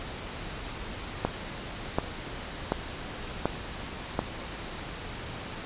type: click train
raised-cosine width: 1 ms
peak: -10 dBFS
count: 5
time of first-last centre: 1.25-4.191 s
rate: 1.36 Hz
effects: pink hiss -38 dBFS RMS until 5.65 s + resampled to 8000 Hz